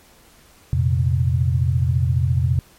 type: chord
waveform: sine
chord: F suspended fourth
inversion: none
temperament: just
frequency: 87.31 / 116.41 / 130.96 Hz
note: F2 / Bb2 / C3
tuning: 0 / -2 / +2 cents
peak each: -19 / -22 / -19 dBFS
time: 0.73-2.59 s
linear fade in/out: 0 ms
effects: pink hiss -51 dBFS RMS until 2.78 s + MP3 64 kbps